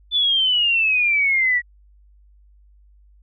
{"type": "exponential sweep", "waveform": "sine", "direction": "down", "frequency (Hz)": [3520, 1920], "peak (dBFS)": -15, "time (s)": [0.11, 1.62], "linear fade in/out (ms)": 50, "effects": ["added 50 Hz sine -49 dBFS peak until 3.22 s"]}